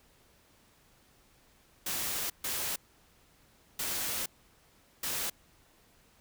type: noise bursts at uneven times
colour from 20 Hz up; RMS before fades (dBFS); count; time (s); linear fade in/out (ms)
white; -34; 4; 1.86-2.3 / 2.44-2.76 / 3.79-4.26 / 5.03-5.3; 5
effects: pink hiss -64 dBFS RMS until 6.2 s